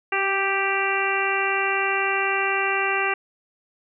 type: harmonic tone with a mistuned harmonic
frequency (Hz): 392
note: G4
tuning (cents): 0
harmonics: 1 / 2 / 3 / 4 / 5 / 6 / 7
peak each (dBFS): -28 / -28 / -28 / -28 / -28 / -28 / -28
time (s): 0.12-3.14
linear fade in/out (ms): 5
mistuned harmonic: 1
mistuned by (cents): -16
effects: none